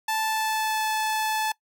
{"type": "tone with pitch glide", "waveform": "sawtooth", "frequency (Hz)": [878, 868.9], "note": ["A5", "A5"], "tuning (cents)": [-4, -22], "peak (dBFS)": -20, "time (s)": [0.08, 1.52], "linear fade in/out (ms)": 5, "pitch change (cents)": -18, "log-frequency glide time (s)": [0.24, 0.84], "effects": ["noise-tail reverb RT60 0.1 s tail -21 dB re dry"]}